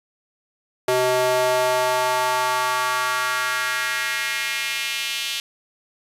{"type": "tone with high-pass filter sweep", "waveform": "square", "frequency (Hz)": 126.7, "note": "B2", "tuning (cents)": 45, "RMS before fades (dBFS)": -22, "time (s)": [0.88, 5.4], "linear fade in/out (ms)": 2, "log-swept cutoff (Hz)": [480, 3100], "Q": 2.3, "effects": ["resampled to 32000 Hz", "7-bit"]}